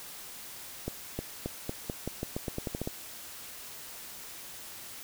accelerating click train, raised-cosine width 2 ms, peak -19 dBFS, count 14, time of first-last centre 0.88-2.875 s, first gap 310 ms, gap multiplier 0.87, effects white hiss -45 dBFS RMS until 5.03 s

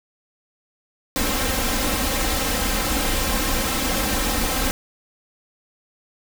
pink noise with comb filter, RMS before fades -22 dBFS, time 1.16-4.71 s, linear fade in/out 0 ms, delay 3.8 ms, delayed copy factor +0.8, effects none

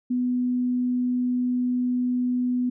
sine tone, 248.4 Hz, B3, 10 cents sharp, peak -21 dBFS, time 0.1-2.7 s, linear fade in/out 10 ms, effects none

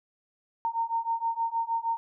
sine beating tone pair, 914 / 920.4 Hz, A#5 / A#5, -34 / -22 cents, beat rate 6.4 Hz, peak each -30 / -29 dBFS, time 0.65-1.97 s, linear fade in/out 0 ms, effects none

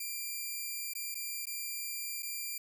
5% pulse tone with dropouts, 2376 Hz, D7, 20 cents sharp, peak -27 dBFS, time 0-2.58 s, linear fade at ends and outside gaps 5 ms, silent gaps 0.936-0.951 / 1.145-1.153 / 1.456-1.468 / 2.224-2.229 s, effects none

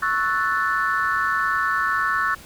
sine chord, F# minor seventh, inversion second, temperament equal, 1108.7 / 1318.5 / 1480 / 1760 Hz, C#6 / E6 / F#6 / A6, 0 / 0 / 0 / 0 cents, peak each -24 dBFS, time 0.02-2.35 s, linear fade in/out 10 ms, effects tanh soft clip ceiling -11 dBFS + pink hiss -44 dBFS RMS until 2.45 s

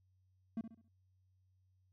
triangle tone with echo, 225.4 Hz, A3, 42 cents sharp, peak -34 dBFS, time 0.57-0.61 s, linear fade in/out 2 ms, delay 68 ms, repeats 4, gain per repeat -9 dB, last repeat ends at 0.882 s, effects added 93 Hz sine -70 dBFS peak until 1.92 s

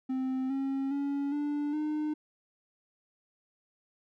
triangle tone with pitch steps, 260.8 / 270.9 / 281.5 / 292.4 / 303.8 Hz, C4 / C#4 / C#4 / D4 / D#4, -5 / -40 / +27 / -7 / -41 cents, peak -27 dBFS, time 0.09-2.14 s, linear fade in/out 10 ms, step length 410 ms, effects none

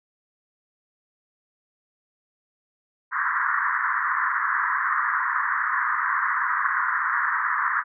pink band-pass noise, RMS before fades -24 dBFS, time 3.11-7.84 s, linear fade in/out 50 ms, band 1000 to 1900 Hz, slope 96 dB/octave, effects none

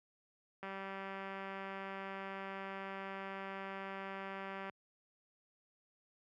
click train, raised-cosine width 0.5 ms, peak -30 dBFS, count 790, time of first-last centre 0.63-4.697 s, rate 194 Hz, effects high-pass 100 Hz 12 dB/octave

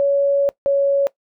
sine tone pair in turn, 561 / 557.9 Hz, C#5 / C#5, +21 / +11 cents, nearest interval unison, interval 10 cents, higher first, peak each -13 dBFS, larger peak neither, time 0-0.49 / 0.66-1.07 s, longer first, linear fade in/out 0 ms, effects noise-tail reverb RT60 0.1 s tail -20 dB re dry

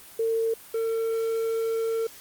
sine / triangle tone pair in turn, 452.3 / 452.3 Hz, A4 / A4, +48 / +48 cents, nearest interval unison, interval 0 cents, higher neither, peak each -22 dBFS, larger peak neither, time 0.19-0.54 / 0.74-2.07 s, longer second, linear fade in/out 5 ms, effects white hiss -47 dBFS RMS until 2.2 s + Opus 32 kbps

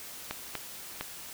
clicks, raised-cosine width 0.3 ms, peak -17 dBFS, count 3, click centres 0.31 / 0.553 / 1.01 s, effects white hiss -44 dBFS RMS until 1.33 s

